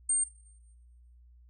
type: tone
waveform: sine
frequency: 8700 Hz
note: C#9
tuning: 33 cents flat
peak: -24 dBFS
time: 0.09-0.24 s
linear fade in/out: 5 ms
effects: noise-tail reverb RT60 1.0 s tail -20 dB re dry + added 60 Hz sine -54 dBFS peak until 1.49 s